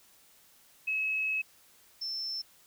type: tone pair in turn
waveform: sine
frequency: 2574 / 5333 Hz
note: E7 / E8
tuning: -42 / +19 cents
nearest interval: octave + minor second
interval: 1261 cents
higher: second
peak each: -28 / -33 dBFS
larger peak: first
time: 0.87-1.42 / 2.01-2.42 s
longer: first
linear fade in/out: 10 ms
effects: white hiss -61 dBFS RMS until 2.66 s